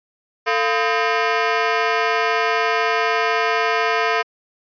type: ring-modulated tone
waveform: 15% pulse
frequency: 570 Hz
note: C#5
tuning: 48 cents sharp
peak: -7 dBFS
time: 0.46-4.23 s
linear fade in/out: 20 ms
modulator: 123 Hz
effects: resampled to 11025 Hz